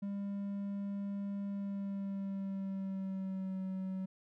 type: tone with pitch glide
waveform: triangle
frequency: 200 to 188.88 Hz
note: G3 to F#3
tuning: +35 to +36 cents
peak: -34 dBFS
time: 0.02-4.06 s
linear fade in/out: 10 ms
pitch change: -99 cents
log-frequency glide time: 1.48-3.61 s
effects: none